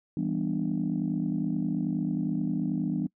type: chord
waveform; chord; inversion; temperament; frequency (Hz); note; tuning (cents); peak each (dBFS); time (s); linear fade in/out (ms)
sine; E minor seventh; none; just; 164.81 / 197.78 / 247.2 / 296.7; E3 / G3 / B3 / D4; 0 / +16 / +2 / +18; -31; 0.17-3.07; 2
effects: noise-tail reverb RT60 0.1 s tail -24 dB re dry + tanh soft clip ceiling -18 dBFS